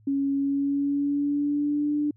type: tone with pitch glide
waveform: sine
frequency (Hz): 277 to 295.2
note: C#4 to D4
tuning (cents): -1 to +9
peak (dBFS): -22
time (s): 0.07-2.11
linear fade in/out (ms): 5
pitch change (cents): +110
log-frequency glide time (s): 0.35-1.95
effects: added 107 Hz sine -54 dBFS peak until 2.16 s